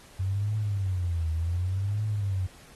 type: tone with vibrato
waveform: sine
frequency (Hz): 92.5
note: F#2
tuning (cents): 0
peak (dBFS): -25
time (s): 0.19-2.47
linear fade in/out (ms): 10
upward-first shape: triangle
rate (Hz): 0.67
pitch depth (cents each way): 270
effects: pink hiss -53 dBFS RMS until 2.75 s + AAC 32 kbps